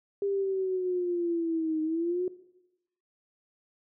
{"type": "linear two-way sweep", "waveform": "sine", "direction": "down then up", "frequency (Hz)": [401.5, 311.1, 369.3], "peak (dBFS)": -26, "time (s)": [0.22, 2.28], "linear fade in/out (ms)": 2, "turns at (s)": 1.82, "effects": ["noise-tail reverb RT60 0.9 s tail -18 dB re dry"]}